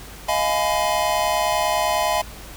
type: chord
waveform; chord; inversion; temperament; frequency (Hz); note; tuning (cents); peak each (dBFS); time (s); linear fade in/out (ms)
square; F half-diminished seventh; third; just; 628.6 / 698.5 / 838.1 / 1005.8; Eb5 / F5 / Ab5 / Cb6; +18 / 0 / +16 / +31; -25; 0.28-2.22; 10
effects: added 50 Hz sine -40 dBFS peak until 2.56 s + pink hiss -40 dBFS RMS until 2.56 s